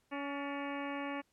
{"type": "harmonic tone with a mistuned harmonic", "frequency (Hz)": 281.8, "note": "C#4", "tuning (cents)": 29, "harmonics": [1, 2, 3, 4, 5, 6, 7, 8, 9, 10], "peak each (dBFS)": [-40, -44, -45, -46, -52, -48, -55, -48, -53, -54], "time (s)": [0.11, 1.22], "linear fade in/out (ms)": 20, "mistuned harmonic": 6, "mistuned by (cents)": 68, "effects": ["pink hiss -75 dBFS RMS until 1.32 s", "low-pass 12000 Hz 12 dB/octave"]}